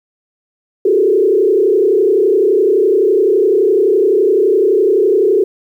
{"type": "tone with frequency modulation", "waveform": "sine", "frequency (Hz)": 402.6, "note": "G4", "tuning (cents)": 46, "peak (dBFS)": -8, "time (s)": [0.85, 5.44], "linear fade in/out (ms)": 5, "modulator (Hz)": 31.8, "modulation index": 1.5, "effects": ["8-bit"]}